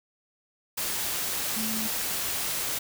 sine tone in noise, 220 Hz, A3, in tune, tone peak -32 dBFS, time 1.56-1.88 s, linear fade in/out 10 ms, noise white, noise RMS -30 dBFS, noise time 0.77-2.79 s, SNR -5 dB, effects none

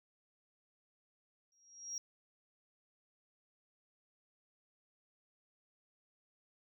sine tone with exponential growth, 5640 Hz, F8, 16 cents sharp, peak -35 dBFS, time 1.52-1.98 s, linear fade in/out 1 ms, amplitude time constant 100 ms, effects tanh soft clip ceiling -34 dBFS

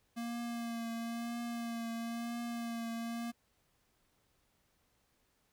square tone with vibrato, 233.1 Hz, A#3, in tune, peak -38 dBFS, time 0.16-3.32 s, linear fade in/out 20 ms, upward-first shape triangle, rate 1 Hz, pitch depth 28 cents each way, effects pink hiss -75 dBFS RMS until 5.52 s

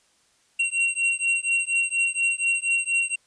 square beating tone pair, 2742 / 2746.2 Hz, F7 / F7, -32 / -30 cents, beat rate 4.2 Hz, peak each -25 dBFS, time 0.59-3.16 s, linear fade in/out 10 ms, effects white hiss -63 dBFS RMS until 3.26 s + resampled to 22050 Hz

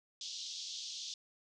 pink band-pass noise, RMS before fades -44 dBFS, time 0.21-1.14 s, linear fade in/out 2 ms, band 3300 to 6400 Hz, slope 48 dB/octave, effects none

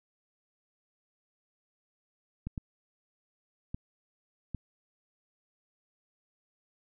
clicks, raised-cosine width 5 ms, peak -23 dBFS, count 4, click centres 2.47 / 2.578 / 3.745 / 4.547 s, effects none

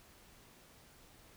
silence, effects pink hiss -61 dBFS RMS until 1.36 s

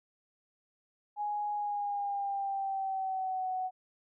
sine tone with pitch glide, 831 to 744.6 Hz, G#5 to F#5, +1 to +11 cents, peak -31 dBFS, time 1.16-3.71 s, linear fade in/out 50 ms, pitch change -190 cents, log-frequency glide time 1.54-3.5 s, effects none

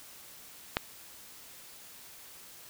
click, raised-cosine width 0.3 ms, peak -10 dBFS, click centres 0.769 s, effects white hiss -51 dBFS RMS until 2.69 s

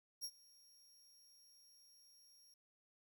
sawtooth tone with ADSR envelope, 5588 Hz, F8, in tune, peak -38 dBFS, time 0.21-2.54 s, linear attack 32 ms, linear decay 60 ms, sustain -24 dB, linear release 4 ms, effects 13-bit

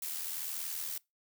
blue noise with amplitude modulation, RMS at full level -36 dBFS, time 0.02-0.98 s, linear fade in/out 5 ms, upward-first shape sine, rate 80.9 Hz, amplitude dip 50%, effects noise-tail reverb RT60 0.2 s tail -23 dB re dry

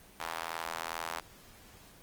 square tone with high-pass filter, 41.2 Hz, E1, in tune, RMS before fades -39 dBFS, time 0.19-1.21 s, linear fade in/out 20 ms, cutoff 920 Hz, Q 1.5, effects pink hiss -56 dBFS RMS until 2.02 s + Opus 24 kbps

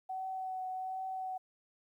sine tone with vibrato, 752 Hz, F#5, 28 cents sharp, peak -36 dBFS, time 0.09-1.38 s, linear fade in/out 10 ms, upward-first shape triangle, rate 1.3 Hz, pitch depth 17 cents each way, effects 12-bit

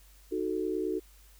sine chord, D# diminished, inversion none, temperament equal, 311.1 / 370 / 440 Hz, D#4 / F#4 / A4, 0 / 0 / 0 cents, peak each -34 / -32 / -34 dBFS, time 0.31-1 s, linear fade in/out 20 ms, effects added 50 Hz sine -55 dBFS peak until 1.39 s + white hiss -61 dBFS RMS until 1.39 s

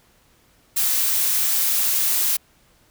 blue noise, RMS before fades -20 dBFS, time 0.76-2.37 s, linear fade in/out 10 ms, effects pink hiss -58 dBFS RMS until 2.9 s

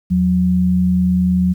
sine tone pair together, 81 / 181.84 Hz, E2 / F#3, -30 / -30 cents, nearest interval octave + major second, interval 1400 cents, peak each -21 / -12 dBFS, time 0.1-1.54 s, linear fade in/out 20 ms, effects 8-bit

